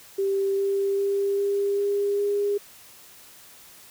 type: tone with pitch steps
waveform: sine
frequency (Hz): 392 / 395 / 397.9 / 400.9 / 404 / 407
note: G4 / G4 / G4 / G4 / G#4 / G#4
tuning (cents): 0 / +13 / +26 / +39 / -48 / -35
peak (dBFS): -21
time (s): 0.18-2.58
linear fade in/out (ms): 10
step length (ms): 400
effects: white hiss -49 dBFS RMS until 3.9 s